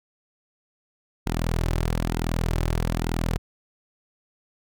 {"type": "tone with flanger", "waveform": "sawtooth", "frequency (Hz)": 41.2, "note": "E1", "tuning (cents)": 0, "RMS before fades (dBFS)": -25, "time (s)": [1.26, 3.38], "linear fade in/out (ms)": 10, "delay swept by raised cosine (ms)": [1.7, 4.3], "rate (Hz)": 1.1, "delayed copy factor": -0.5, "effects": []}